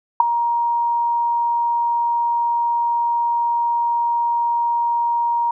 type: tone with ADSR envelope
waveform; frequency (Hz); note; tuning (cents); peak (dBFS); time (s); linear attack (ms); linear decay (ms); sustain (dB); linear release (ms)
sine; 942; A#5; +18; -4; 0.2-5.51; 4; 8; -12; 3
effects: none